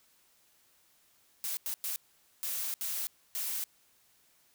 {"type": "noise bursts at uneven times", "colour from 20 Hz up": "blue", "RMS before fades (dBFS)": -35, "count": 6, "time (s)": [[1.44, 1.57], [1.66, 1.74], [1.84, 1.96], [2.43, 2.74], [2.81, 3.07], [3.35, 3.64]], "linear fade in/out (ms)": 0, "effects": ["white hiss -67 dBFS RMS until 4.54 s"]}